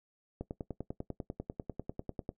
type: click train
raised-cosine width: 2 ms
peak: -24 dBFS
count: 20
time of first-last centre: 0.41-2.291 s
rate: 10.1 Hz
effects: noise-tail reverb RT60 0.1 s tail -17 dB re dry